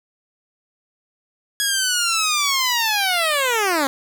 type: linear sweep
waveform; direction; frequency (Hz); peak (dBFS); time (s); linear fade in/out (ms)
10% pulse; down; 1672 to 261.6; -9; 1.6-3.87; 0
effects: none